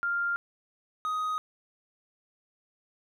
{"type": "tone pair in turn", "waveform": ["sine", "triangle"], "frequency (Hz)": [1396.9, 1251.7], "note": ["F6", "D#6"], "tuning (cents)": [0, 10], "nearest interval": "major second", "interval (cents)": 190, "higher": "first", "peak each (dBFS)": -26, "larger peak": "neither", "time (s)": [[0.03, 0.36], [1.05, 1.38]], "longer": "neither", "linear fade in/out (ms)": 0, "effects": []}